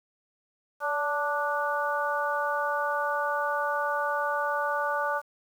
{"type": "harmonic tone with a mistuned harmonic", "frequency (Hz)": 293.7, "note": "D4", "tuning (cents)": 0, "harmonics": [2, 3, 4, 5], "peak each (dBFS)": [-31, -31, -31, -31], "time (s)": [0.8, 5.22], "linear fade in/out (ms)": 50, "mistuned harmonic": 2, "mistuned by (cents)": -31, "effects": ["9-bit"]}